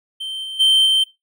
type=tone with level steps; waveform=triangle; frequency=3117 Hz; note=G7; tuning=11 cents flat; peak=-23 / -25 / -9 / -11 dBFS; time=0.2-1.04 s; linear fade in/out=10 ms; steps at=0.43 / 0.59 / 0.85 s; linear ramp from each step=20 ms; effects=noise-tail reverb RT60 0.2 s tail -20 dB re dry